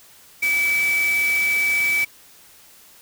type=tone in noise; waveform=sine; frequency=2299 Hz; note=D7; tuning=37 cents flat; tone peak=-17 dBFS; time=0.42-2.05 s; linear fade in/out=10 ms; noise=white; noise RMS=-31 dBFS; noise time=0.42-2.05 s; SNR=+11 dB; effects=white hiss -49 dBFS RMS until 3.01 s